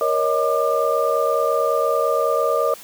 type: tone cluster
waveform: sine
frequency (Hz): 471.5 / 557 / 626 / 1197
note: A#4 / C#5 / D#5 / D6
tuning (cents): +20 / +8 / +10 / +33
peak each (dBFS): -22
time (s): 0.01-2.74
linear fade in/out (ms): 2
effects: white hiss -41 dBFS RMS until 2.83 s